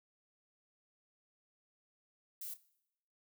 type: noise with echo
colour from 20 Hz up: violet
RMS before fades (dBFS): -44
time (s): 2.41-2.54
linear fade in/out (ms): 5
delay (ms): 31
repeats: 2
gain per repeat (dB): -15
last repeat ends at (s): 2.602
effects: noise-tail reverb RT60 0.8 s tail -20 dB re dry